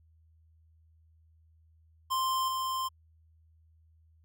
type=tone with level steps; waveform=square; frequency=1046.5 Hz; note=C6; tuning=in tune; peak=-28 / -31 dBFS; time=2.1-2.89 s; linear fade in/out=20 ms; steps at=2.48 s; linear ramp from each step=5 ms; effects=added 80 Hz sine -60 dBFS peak until 4.24 s